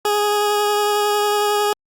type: tone with vibrato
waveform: 20% pulse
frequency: 415.3 Hz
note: G#4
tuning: in tune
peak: -11 dBFS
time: 0.05-1.73 s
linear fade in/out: 2 ms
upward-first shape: sine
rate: 11 Hz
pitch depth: 11 cents each way
effects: Opus 48 kbps